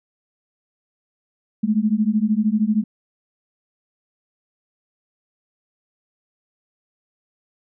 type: beating tone pair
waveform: sine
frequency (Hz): 207.7 / 220.7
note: G#3 / A3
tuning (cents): 0 / +5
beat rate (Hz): 13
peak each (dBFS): -19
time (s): 1.63-2.84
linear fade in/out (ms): 10
effects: none